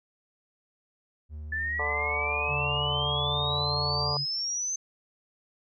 triangle tone with pitch glide, 76 to 80.52 Hz, D#2 to E2, -40 to -40 cents, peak -34 dBFS, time 1.29-4.16 s, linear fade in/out 50 ms, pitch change +100 cents, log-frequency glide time 3.23-3.46 s
sine exponential sweep, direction up, 1737 to 6280 Hz, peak -28 dBFS, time 1.52-4.76 s, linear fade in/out 5 ms
harmonic tone, 146.83 Hz, D3, in tune, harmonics 3 / 4 / 5 / 6 / 7 / 8, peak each -37 / -37 / -37 / -37 / -37 / -37 dBFS, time 1.79-4.17 s, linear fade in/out 2 ms
sine tone with vibrato, 139.5 Hz, C#3, 11 cents sharp, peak -32 dBFS, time 2.47-4.26 s, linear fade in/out 50 ms, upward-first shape sine, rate 3.7 Hz, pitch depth 12 cents each way
effects none

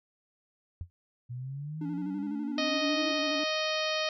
sine tone with exponential decay, 87.31 Hz, F2, in tune, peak -30 dBFS, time 0.81-0.9 s, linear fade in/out 0 ms, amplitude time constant 19 ms
sine exponential sweep, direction up, 119.7 to 332.3 Hz, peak -35 dBFS, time 1.29-3.13 s, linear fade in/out 20 ms
triangle tone with vibrato, 290 Hz, D4, 22 cents flat, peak -31 dBFS, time 1.81-3.44 s, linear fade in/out 5 ms, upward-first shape square, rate 12 Hz, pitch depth 51 cents each way
harmonic tone, 622.3 Hz, D#5, in tune, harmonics 1 / 2 / 3 / 4 / 5 / 6 / 7 / 8 / 9, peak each -32 / -37 / -38 / -36 / -37 / -39 / -38 / -42 / -43 dBFS, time 2.58-4.09 s, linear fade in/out 2 ms
effects none

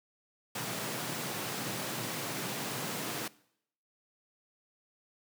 pink high-pass noise, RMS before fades -37 dBFS, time 0.55-3.28 s, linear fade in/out 5 ms, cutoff 110 Hz, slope 96 dB/octave, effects noise-tail reverb RT60 0.7 s tail -21 dB re dry

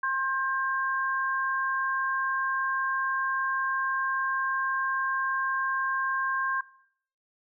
sine tone pair together, 1065 / 1591.3 Hz, C6 / G6, +30 / +26 cents, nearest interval perfect fifth, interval 696 cents, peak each -28 dBFS, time 0.03-6.61 s, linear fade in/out 5 ms, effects noise-tail reverb RT60 0.6 s tail -19 dB re dry

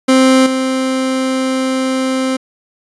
30% pulse tone with level steps, 261.6 Hz, C4, in tune, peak -4 / -11 dBFS, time 0.08-2.37 s, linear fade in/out 10 ms, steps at 0.46 s, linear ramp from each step 5 ms, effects resampled to 24000 Hz

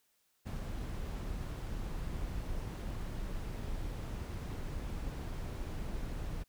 brown noise, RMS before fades -39 dBFS, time 0.45-6.44 s, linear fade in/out 20 ms, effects white hiss -75 dBFS RMS until 6.48 s

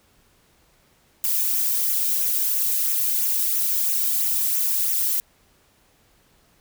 violet noise with flanger, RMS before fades -22 dBFS, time 1.24-5.2 s, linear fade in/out 0 ms, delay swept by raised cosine 0.21 to 1.51 ms, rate 3 Hz, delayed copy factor -0.5, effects pink hiss -60 dBFS RMS until 6.6 s

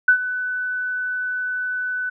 sine tone with ADSR envelope, 1498 Hz, F#6, 21 cents sharp, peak -8 dBFS, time 0.08-2.1 s, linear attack 5 ms, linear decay 88 ms, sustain -14 dB, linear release 11 ms, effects none

